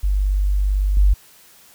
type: tone with level steps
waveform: sine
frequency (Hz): 49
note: G1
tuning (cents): 0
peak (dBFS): -15 / -10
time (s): 0.03-1.14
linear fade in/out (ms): 10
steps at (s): 0.97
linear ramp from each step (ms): 2
effects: white hiss -49 dBFS RMS until 1.74 s